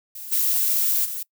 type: noise with level steps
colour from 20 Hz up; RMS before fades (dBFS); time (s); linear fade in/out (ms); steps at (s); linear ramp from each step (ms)
violet; -36 / -21 / -30; 0.15-1.23; 5; 0.31 / 1.04; 20
effects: noise-tail reverb RT60 0.1 s tail -24 dB re dry